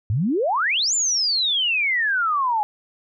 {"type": "exponential two-way sweep", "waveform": "sine", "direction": "up then down", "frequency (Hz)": [94.3, 7380, 821], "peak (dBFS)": -18, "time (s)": [0.1, 2.63], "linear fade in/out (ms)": 0, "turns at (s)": 0.94, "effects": []}